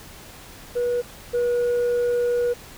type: tone pair in turn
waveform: sine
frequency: 485.2 / 483.2 Hz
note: B4 / B4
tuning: -31 / -38 cents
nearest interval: unison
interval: 7 cents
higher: first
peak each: -18 / -16 dBFS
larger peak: second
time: 0.75-1.02 / 1.33-2.54 s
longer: second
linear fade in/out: 20 ms
effects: tanh soft clip ceiling -18 dBFS + pink hiss -43 dBFS RMS until 2.77 s